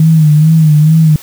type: tone with vibrato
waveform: sine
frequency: 155.56 Hz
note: D#3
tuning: in tune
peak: -3 dBFS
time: 0-1.16 s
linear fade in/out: 2 ms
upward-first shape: sine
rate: 2.3 Hz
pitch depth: 67 cents each way
effects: white hiss -33 dBFS RMS until 1.22 s